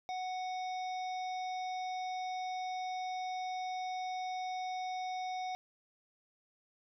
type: harmonic tone with a mistuned harmonic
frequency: 740 Hz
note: F#5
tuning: in tune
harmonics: 1 / 3 / 5 / 7 / 8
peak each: -36 / -48 / -51 / -57 / -58 dBFS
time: 0.09-5.55 s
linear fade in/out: 0 ms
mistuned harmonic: 8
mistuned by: -73 cents
effects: none